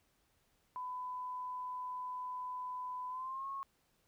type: tone with pitch glide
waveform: sine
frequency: 1002 to 1092.7 Hz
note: B5 to C#6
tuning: +25 to -25 cents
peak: -39 dBFS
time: 0.76-3.63 s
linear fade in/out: 0 ms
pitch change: +150 cents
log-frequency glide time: 3.09-3.48 s
effects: pink hiss -75 dBFS RMS until 4.07 s